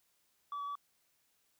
sine tone with pitch steps, 1150 / 1139 / 1147 Hz, D6 / C#6 / D6, -37 / +47 / -41 cents, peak -35 dBFS, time 0.52-0.754 s, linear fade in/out 2 ms, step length 78 ms, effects tanh soft clip ceiling -36 dBFS + white hiss -75 dBFS RMS until 1.59 s

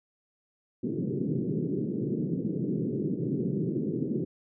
pink band-pass noise, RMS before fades -30 dBFS, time 0.83-4.25 s, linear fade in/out 10 ms, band 130 to 420 Hz, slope 48 dB/octave, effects none

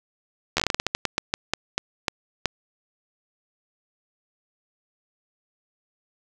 slowing click train, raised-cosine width 0.2 ms, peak -4 dBFS, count 18, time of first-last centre 0.57-2.457 s, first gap 12 ms, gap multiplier 1.24, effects none

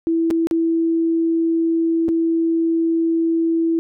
sine tone with dropouts, 329.6 Hz, E4, in tune, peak -15 dBFS, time 0.07-3.79 s, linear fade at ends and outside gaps 0 ms, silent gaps 0.304-0.309 / 0.471-0.511 / 2.083-2.089 s, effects none

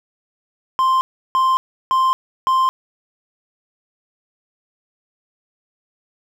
triangle tone bursts, 1046.5 Hz, C6, in tune, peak -11 dBFS, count 4, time 0.79-2.69 s, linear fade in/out 0 ms, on 220 ms, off 340 ms, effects none

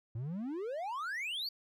triangle exponential sweep, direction up, 106.8 to 4699 Hz, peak -34 dBFS, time 0.15-1.49 s, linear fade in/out 5 ms, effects none

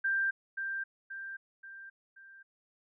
sine tone with echo, 1580 Hz, G6, 13 cents sharp, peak -27 dBFS, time 0.04-0.31 s, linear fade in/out 10 ms, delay 530 ms, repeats 4, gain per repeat -6 dB, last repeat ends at 2.43 s, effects none

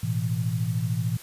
sine chord, A suspended second, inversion none, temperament equal, 110 / 123.47 / 164.81 Hz, A2 / B2 / E3, 0 / 0 / 0 cents, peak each -27 / -28 / -29 dBFS, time 0.03-1.17 s, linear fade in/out 5 ms, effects white hiss -45 dBFS RMS until 1.22 s + resampled to 32000 Hz

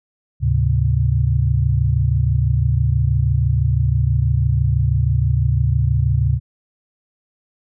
sine tone cluster, 74.4 / 107.6 / 133.7 Hz, D2 / A2 / C3, +23 / -38 / +38 cents, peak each -18 dBFS, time 0.4-6.4 s, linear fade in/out 50 ms, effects none

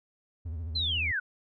triangle tone with vibrato, 81.5 Hz, E2, 19 cents flat, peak -31 dBFS, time 0.45-1.12 s, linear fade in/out 10 ms, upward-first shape sine, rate 14 Hz, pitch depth 130 cents each way
sine linear sweep, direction down, 4186 to 1428 Hz, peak -27 dBFS, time 0.75-1.2 s, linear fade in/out 10 ms
effects none

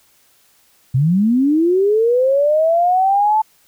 sine linear sweep, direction up, 121.6 to 880 Hz, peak -11 dBFS, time 0.94-3.42 s, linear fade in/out 10 ms, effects white hiss -55 dBFS RMS until 3.67 s

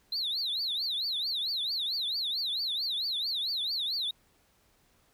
triangle tone with vibrato, 3980 Hz, B7, 13 cents sharp, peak -27 dBFS, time 0.12-4.11 s, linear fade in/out 5 ms, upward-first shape triangle, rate 4.5 Hz, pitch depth 290 cents each way, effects tanh soft clip ceiling -25 dBFS + pink hiss -67 dBFS RMS until 5.13 s

